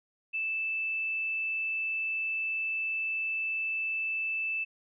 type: tone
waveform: sine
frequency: 2637 Hz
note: E7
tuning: in tune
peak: -29 dBFS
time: 0.33-4.65 s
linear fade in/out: 20 ms
effects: none